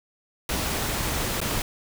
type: noise with dropouts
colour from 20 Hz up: pink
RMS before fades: -27 dBFS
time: 0.49-1.62 s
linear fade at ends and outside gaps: 2 ms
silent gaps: 1.404-1.414 s
effects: none